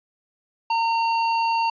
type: tone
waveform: square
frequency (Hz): 915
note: A#5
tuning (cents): -32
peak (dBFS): -20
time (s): 0.7-1.7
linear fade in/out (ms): 5
effects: resampled to 11025 Hz

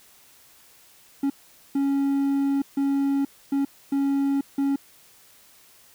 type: tone bursts at uneven times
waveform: triangle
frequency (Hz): 277.2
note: C#4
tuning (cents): 0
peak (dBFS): -18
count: 6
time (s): 1.23-1.3 / 1.75-2.62 / 2.77-3.25 / 3.52-3.65 / 3.92-4.41 / 4.58-4.76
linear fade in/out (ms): 5
effects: white hiss -54 dBFS RMS until 5.94 s

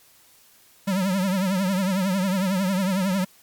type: tone with vibrato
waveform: square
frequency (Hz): 189.9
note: F#3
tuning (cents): +45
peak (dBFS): -21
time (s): 0.87-3.25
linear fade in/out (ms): 10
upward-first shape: triangle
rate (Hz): 11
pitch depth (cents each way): 120
effects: white hiss -55 dBFS RMS until 3.42 s + MP3 96 kbps

